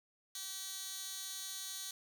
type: tone with high-pass filter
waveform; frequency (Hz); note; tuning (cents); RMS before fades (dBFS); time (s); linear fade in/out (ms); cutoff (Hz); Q
15% pulse; 384.1; G4; -35; -44; 0.35-1.91; 2; 4600; 1.1
effects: none